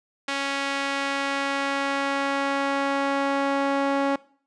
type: tone with band-pass filter sweep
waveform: sawtooth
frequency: 277.2 Hz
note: C#4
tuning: in tune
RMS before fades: -25 dBFS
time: 0.28-4.16 s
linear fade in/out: 5 ms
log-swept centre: 2500 to 750 Hz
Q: 0.72
effects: noise-tail reverb RT60 0.5 s tail -21 dB re dry + resampled to 22050 Hz